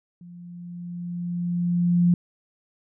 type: tone with level ramp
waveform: sine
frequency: 174.61 Hz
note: F3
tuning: in tune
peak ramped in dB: -41 to -14 dBFS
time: 0.21-2.14 s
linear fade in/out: 2 ms
effects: none